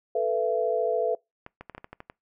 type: chord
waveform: sine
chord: A suspended second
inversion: none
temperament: equal with one note detuned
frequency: 440 / 493.9 / 671.9 Hz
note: A4 / B4 / E5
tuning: 0 / 0 / +33 cents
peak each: -27 dBFS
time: 0.15-1.15 s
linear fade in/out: 5 ms
type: clicks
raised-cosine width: 0.5 ms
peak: -25 dBFS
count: 9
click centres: 1.464 / 1.61 / 1.697 / 1.749 / 1.78 / 1.844 / 1.93 / 2.004 / 2.099 s
effects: noise-tail reverb RT60 0.2 s tail -25 dB re dry